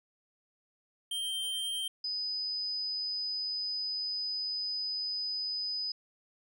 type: tone pair in turn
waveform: square / sine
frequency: 3149 / 4999 Hz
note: G7 / D#8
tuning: +7 / +7 cents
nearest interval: minor sixth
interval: 800 cents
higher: second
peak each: -33 / -32 dBFS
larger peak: second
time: 1.11-1.88 / 2.04-5.92 s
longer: second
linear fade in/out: 5 ms
effects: none